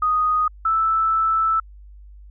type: tone pair in turn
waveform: sine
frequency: 1244.5 / 1317.6 Hz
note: D#6 / E6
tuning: 0 / -1 cents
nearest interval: minor second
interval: 99 cents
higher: second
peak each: -16 dBFS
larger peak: neither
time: 0.02-0.48 / 0.65-1.6 s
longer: second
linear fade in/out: 5 ms
effects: added 50 Hz sine -40 dBFS peak until 2.3 s